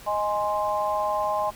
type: chord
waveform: sine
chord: Ab major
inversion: second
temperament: equal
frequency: 622.3 / 830.6 / 1046.5 Hz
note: Eb5 / Ab5 / C6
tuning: 0 / 0 / 0 cents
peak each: -27 dBFS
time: 0.06-1.51 s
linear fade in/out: 20 ms
effects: pink hiss -46 dBFS RMS until 1.55 s